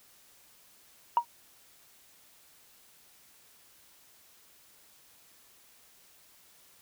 sine tone with exponential decay, 947 Hz, A#5, 27 cents sharp, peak -15 dBFS, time 1.17-1.25 s, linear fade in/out 1 ms, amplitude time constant 16 ms, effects tanh soft clip ceiling -14 dBFS + white hiss -60 dBFS RMS until 6.81 s

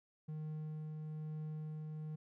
triangle tone with tremolo, 154.5 Hz, D#3, 12 cents flat, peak -38 dBFS, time 0.28-2.16 s, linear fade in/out 10 ms, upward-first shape triangle, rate 1.1 Hz, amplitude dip 25%, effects none

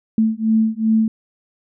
sine beating tone pair, 219.7 / 222.3 Hz, A3 / A3, -2 / +18 cents, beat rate 2.6 Hz, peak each -17 dBFS, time 0.18-1.08 s, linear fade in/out 2 ms, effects none

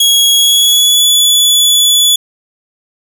sawtooth tone with pitch glide, 3322 to 3433 Hz, G#7 to A7, 0 to -43 cents, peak -3 dBFS, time 0-2.16 s, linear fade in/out 5 ms, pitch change +57 cents, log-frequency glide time 0.36-1.07 s, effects none

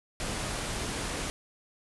pink low-pass noise, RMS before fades -34 dBFS, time 0.2-1.3 s, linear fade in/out 0 ms, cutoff 11000 Hz, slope 96 dB/octave, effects none

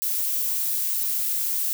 violet noise, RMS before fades -25 dBFS, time 0.02-1.73 s, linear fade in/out 0 ms, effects none

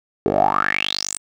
10% pulse tone with band-pass filter sweep, 49.66 Hz, G1, 23 cents sharp, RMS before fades -20 dBFS, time 0.26-1.18 s, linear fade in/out 0 ms, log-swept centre 420 to 9000 Hz, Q 8.9, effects none

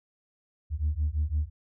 sine beating tone pair, 72.8 / 78.7 Hz, D2 / D#2, -15 / +20 cents, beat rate 5.9 Hz, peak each -27 / -27 dBFS, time 0.7-1.5 s, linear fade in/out 50 ms, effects tanh soft clip ceiling -20 dBFS

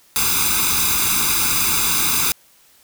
white noise with comb filter, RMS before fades -18 dBFS, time 0.16-2.32 s, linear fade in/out 0 ms, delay 0.81 ms, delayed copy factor +1, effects white hiss -53 dBFS RMS until 2.83 s

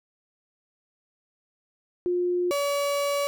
sine / 35% pulse tone pair in turn, 355.6 / 568.8 Hz, F4 / C#5, +31 / +45 cents, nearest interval minor sixth, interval 814 cents, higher second, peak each -22 / -22 dBFS, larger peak neither, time 2.06-2.51 / 2.51-3.27 s, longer second, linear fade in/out 0 ms, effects none

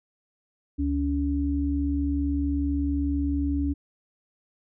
sine tone pair together, 72.1 / 283.4 Hz, D2 / C#4, -31 / +38 cents, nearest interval 2 octaves, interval 2369 cents, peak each -26 / -25 dBFS, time 0.78-3.74 s, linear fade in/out 20 ms, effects none

